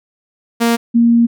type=tone pair in turn; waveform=sawtooth / sine; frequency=233.1 / 234.1 Hz; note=A#3 / A#3; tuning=0 / +8 cents; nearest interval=unison; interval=8 cents; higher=second; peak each=-7 dBFS; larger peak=neither; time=0.6-0.77 / 0.94-1.27 s; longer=second; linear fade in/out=20 ms; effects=none